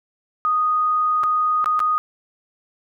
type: tone with dropouts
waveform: sine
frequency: 1241 Hz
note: D#6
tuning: 5 cents flat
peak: -16 dBFS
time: 0.45-1.98 s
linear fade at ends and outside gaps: 0 ms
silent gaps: 1.234-1.238 / 1.643-1.659 / 1.793-1.802 s
effects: none